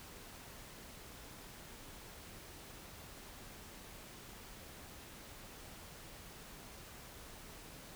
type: silence
effects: pink hiss -53 dBFS RMS until 7.95 s